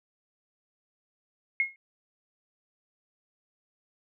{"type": "tone with exponential decay", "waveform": "sine", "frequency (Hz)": 2158, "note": "C#7", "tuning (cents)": -47, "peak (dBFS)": -19, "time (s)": [1.6, 1.76], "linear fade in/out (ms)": 1, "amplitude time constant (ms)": 34, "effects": []}